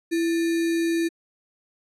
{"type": "tone with sample-and-hold", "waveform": "sine", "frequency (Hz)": 332.6, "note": "E4", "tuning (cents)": 16, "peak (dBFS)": -20, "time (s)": [0.11, 1.09], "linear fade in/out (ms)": 20, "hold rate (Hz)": 2100, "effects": ["low-pass 12000 Hz 12 dB/octave"]}